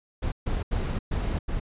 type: noise bursts at uneven times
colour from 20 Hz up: brown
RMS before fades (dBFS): -27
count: 5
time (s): 0.22-0.32 / 0.46-0.63 / 0.71-0.99 / 1.11-1.39 / 1.48-1.6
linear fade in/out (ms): 10
effects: resampled to 8000 Hz